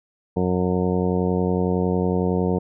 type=harmonic tone; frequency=90.9 Hz; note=F#2; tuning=30 cents flat; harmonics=1 / 2 / 3 / 4 / 5 / 6 / 7 / 8 / 10; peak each=-27 / -22 / -29 / -27 / -25 / -32 / -37 / -33 / -35 dBFS; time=0.36-2.59 s; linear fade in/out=10 ms; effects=none